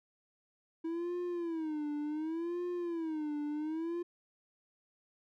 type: tone with vibrato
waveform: triangle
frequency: 323.1 Hz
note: E4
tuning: 35 cents flat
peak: -32 dBFS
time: 0.84-4.03 s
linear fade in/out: 10 ms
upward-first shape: sine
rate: 0.68 Hz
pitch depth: 160 cents each way
effects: none